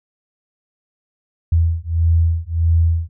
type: beating tone pair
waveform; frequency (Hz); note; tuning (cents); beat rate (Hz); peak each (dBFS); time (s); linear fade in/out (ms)
sine; 82.2 / 83.8; E2 / E2; -4 / +29; 1.6; -16; 1.52-3.09; 5
effects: none